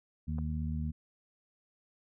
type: harmonic tone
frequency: 77.3 Hz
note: D#2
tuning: 11 cents flat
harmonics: 1 / 2 / 3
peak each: -34 / -37 / -39 dBFS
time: 0.27-0.92 s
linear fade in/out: 20 ms
type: clicks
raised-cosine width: 1 ms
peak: -35 dBFS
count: 2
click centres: 0.384 / 0.388 s
effects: none